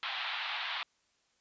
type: band-pass noise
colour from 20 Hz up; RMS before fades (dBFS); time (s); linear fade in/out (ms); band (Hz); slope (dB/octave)
white; -37; 0.03-0.83; 0; 730 to 3900; 48
effects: white hiss -73 dBFS RMS until 1.4 s + resampled to 16000 Hz